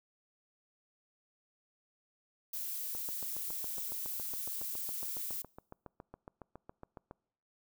violet noise, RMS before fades -39 dBFS, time 2.53-5.42 s, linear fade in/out 5 ms
click train, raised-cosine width 1 ms, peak -33 dBFS, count 31, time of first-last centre 2.95-7.111 s, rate 7.21 Hz
effects noise-tail reverb RT60 0.8 s tail -26 dB re dry

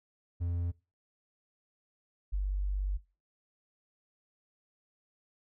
triangle / sine tone pair in turn, 86.4 / 48.49 Hz, F2 / G1, -18 / -18 cents, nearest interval minor seventh, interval 1000 cents, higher first, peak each -28 dBFS, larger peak neither, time 0.4-0.72 / 2.32-2.98 s, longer second, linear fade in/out 20 ms, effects noise-tail reverb RT60 0.3 s tail -21 dB re dry

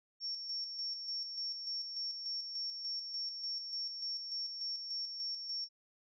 sine tone with tremolo, 5480 Hz, F8, 34 cents flat, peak -36 dBFS, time 0.2-5.69 s, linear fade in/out 50 ms, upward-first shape square, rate 3.4 Hz, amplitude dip 45%, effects none

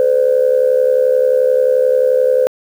sine tone with amplitude modulation, 510 Hz, C5, 44 cents flat, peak -5 dBFS, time 0-2.47 s, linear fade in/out 0 ms, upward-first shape sine, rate 71.4 Hz, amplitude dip 80%, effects tanh soft clip ceiling -2 dBFS + 7-bit

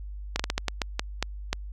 slowing click train, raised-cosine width 0.2 ms, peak -8 dBFS, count 10, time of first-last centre 0.36-1.53 s, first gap 35 ms, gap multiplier 1.31, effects added 50 Hz sine -35 dBFS peak until 1.72 s

